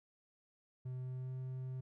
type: tone with pitch glide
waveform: triangle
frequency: 127.6 to 129.38 Hz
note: C3 to C3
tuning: -43 to -19 cents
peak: -38 dBFS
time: 0.85-1.81 s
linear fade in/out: 10 ms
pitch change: +24 cents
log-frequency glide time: 0.98-1.36 s
effects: none